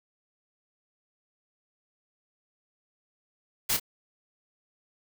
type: noise with echo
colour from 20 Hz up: white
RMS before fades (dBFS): -26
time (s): 3.69-3.77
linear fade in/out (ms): 10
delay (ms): 28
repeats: 1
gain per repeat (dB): -9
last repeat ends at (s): 3.798
effects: none